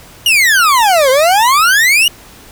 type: exponential two-way sweep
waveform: 40% pulse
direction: down then up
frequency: 2948 to 506 to 2948 Hz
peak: -6 dBFS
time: 0.26-2.08 s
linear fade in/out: 2 ms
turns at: 1.1 s
effects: pink hiss -38 dBFS RMS until 2.51 s